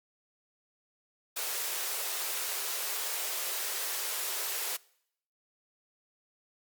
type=high-pass noise; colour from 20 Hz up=white; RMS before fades=-34 dBFS; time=1.36-4.77 s; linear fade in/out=10 ms; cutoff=360 Hz; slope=96 dB/octave; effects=noise-tail reverb RT60 0.7 s tail -23 dB re dry + Opus 48 kbps